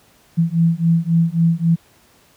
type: beating tone pair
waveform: sine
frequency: 164.81 / 168.51 Hz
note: E3 / E3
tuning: 0 / +38 cents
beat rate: 3.7 Hz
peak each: -16 dBFS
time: 0.37-1.76 s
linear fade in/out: 20 ms
effects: pink hiss -53 dBFS RMS until 2.36 s + high-pass 60 Hz 12 dB/octave